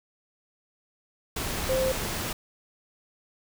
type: tone in noise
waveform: sine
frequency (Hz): 523.3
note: C5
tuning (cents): 0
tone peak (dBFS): -23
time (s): 1.69-1.92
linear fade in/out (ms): 5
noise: pink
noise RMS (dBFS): -31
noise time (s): 1.36-2.33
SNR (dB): +5
effects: none